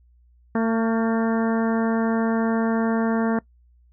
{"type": "harmonic tone with a mistuned harmonic", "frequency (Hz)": 225.7, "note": "A3", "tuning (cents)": 44, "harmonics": [1, 2, 3, 4, 5, 6, 7, 8], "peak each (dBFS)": [-20, -26, -30, -32, -34, -36, -37, -38], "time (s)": [0.55, 3.39], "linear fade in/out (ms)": 2, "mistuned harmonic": 6, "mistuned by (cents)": 51, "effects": ["noise-tail reverb RT60 0.1 s tail -22 dB re dry", "added 60 Hz sine -53 dBFS peak until 3.92 s"]}